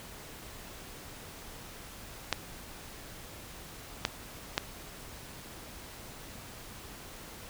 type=clicks; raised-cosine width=0.2 ms; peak=-9 dBFS; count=3; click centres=2.327 / 4.051 / 4.579 s; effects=pink hiss -47 dBFS RMS until 7.49 s